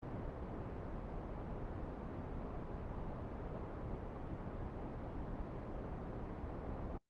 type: low-pass noise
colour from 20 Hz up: pink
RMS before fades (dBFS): -44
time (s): 0.02-6.98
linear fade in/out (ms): 10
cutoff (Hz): 820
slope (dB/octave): 12
effects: noise-tail reverb RT60 0.1 s tail -22 dB re dry + Opus 32 kbps